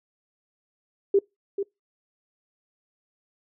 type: tone with echo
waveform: sine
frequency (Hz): 397.2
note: G4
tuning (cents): +23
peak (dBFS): -15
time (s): 1.14-1.19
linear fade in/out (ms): 5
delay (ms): 440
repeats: 1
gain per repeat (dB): -9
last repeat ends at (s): 1.63
effects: noise-tail reverb RT60 0.2 s tail -25 dB re dry